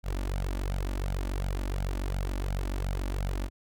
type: tone with flanger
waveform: sawtooth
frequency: 47.07 Hz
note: F#1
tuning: 30 cents sharp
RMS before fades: -31 dBFS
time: 0.03-3.5 s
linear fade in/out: 50 ms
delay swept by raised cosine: 1.3 to 3.5 ms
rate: 2.8 Hz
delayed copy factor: +0.9
effects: none